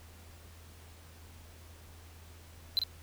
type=tone with echo; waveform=triangle; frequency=4049 Hz; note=B7; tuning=42 cents sharp; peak=-23 dBFS; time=2.77-2.79 s; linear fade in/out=0 ms; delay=46 ms; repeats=1; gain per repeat=-5 dB; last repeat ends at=2.836 s; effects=added 82 Hz sine -52 dBFS peak until 3.02 s + pink hiss -57 dBFS RMS until 3.02 s